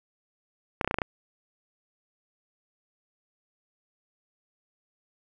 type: clicks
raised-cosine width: 0.5 ms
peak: -11 dBFS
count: 7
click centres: 0.812 / 0.846 / 0.876 / 0.911 / 0.943 / 0.986 / 1.018 s
effects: none